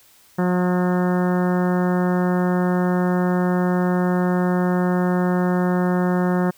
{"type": "harmonic tone", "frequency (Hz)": 180, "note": "F#3", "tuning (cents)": -47, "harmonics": [1, 2, 3, 4, 5, 6, 7, 8, 9, 10], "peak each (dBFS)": [-18, -24, -28, -30, -32, -34, -35, -36, -37, -38], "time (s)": [0.38, 6.51], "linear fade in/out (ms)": 10, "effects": ["white hiss -53 dBFS RMS until 6.57 s"]}